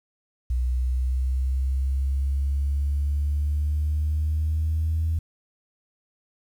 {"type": "exponential sweep", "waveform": "sine", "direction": "up", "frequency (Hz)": [61.74, 81.2], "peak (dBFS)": -20, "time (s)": [0.5, 5.19], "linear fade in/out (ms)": 5, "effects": ["tanh soft clip ceiling -17 dBFS", "9-bit"]}